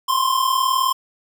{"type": "tone pair together", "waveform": "square", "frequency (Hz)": [1032, 1071.5], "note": ["C6", "C6"], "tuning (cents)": [-24, 41], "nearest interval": "minor second", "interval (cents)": 65, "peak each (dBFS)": -20, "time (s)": [0.08, 0.93], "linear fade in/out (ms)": 10, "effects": []}